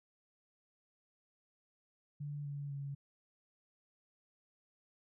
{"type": "tone with pitch steps", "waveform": "sine", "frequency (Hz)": [145.6, 142.85, 140.15], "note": ["D3", "D3", "C#3"], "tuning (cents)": [-15, -48, 19], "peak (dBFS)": -39, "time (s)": [2.2, 2.95], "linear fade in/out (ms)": 10, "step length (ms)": 250, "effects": []}